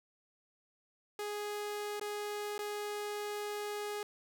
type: tone with dropouts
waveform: sawtooth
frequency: 415.3 Hz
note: G#4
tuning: in tune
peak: -33 dBFS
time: 1.19-4.03 s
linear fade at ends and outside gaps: 2 ms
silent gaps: 1.997-2.012 / 2.58-2.59 s
effects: none